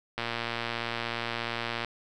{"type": "click train", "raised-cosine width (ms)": 0.3, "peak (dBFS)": -15, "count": 196, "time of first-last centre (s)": [0.18, 1.847], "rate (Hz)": 117, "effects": []}